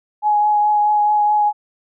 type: tone with vibrato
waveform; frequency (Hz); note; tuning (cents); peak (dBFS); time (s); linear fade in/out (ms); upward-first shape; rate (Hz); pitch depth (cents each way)
sine; 838; G#5; +15; -12; 0.22-1.53; 50; triangle; 4.7; 16
effects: none